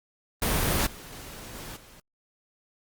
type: noise with level steps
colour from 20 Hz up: pink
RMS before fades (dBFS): -25 / -44 / -42 / -40 / -51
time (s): 0.42-2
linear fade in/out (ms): 2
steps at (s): 0.86 / 1.12 / 1.54 / 1.76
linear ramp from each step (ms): 10
effects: Opus 32 kbps